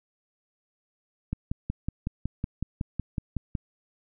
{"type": "click train", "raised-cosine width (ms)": 5, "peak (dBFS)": -16, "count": 13, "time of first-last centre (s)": [1.33, 3.552], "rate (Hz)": 5.4, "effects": []}